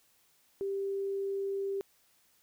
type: tone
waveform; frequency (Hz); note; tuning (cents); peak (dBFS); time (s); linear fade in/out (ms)
sine; 393.5; G4; +7; -31; 0.61-1.81; 0
effects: white hiss -68 dBFS RMS until 2.42 s